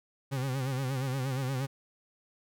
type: tone with vibrato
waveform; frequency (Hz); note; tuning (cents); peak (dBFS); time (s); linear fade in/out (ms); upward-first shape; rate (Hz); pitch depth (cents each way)
40% pulse; 132.2; C3; +18; -29; 0.31-1.67; 20; sine; 8.5; 84
effects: none